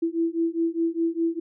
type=beating tone pair; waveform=sine; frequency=329.6 / 334.5 Hz; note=E4 / E4; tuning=0 / +25 cents; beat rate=4.9 Hz; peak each=-25 dBFS; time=0.02-1.4 s; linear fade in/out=10 ms; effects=none